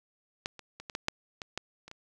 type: clicks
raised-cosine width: 0.2 ms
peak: -15 / -28 / -26 / -23 / -16 / -10 / -21 / -16 / -30 / -27 dBFS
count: 10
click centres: 0.459 / 0.593 / 0.8 / 0.898 / 0.951 / 1.084 / 1.418 / 1.576 / 1.88 / 1.914 s
effects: none